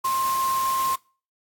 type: tone in noise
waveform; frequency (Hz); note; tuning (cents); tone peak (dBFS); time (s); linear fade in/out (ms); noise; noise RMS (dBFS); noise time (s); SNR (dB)
sine; 1059; C6; +21; -21; 0.04-0.96; 10; white; -33; 0.04-0.96; +9
effects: noise-tail reverb RT60 0.4 s tail -25 dB re dry + AAC 64 kbps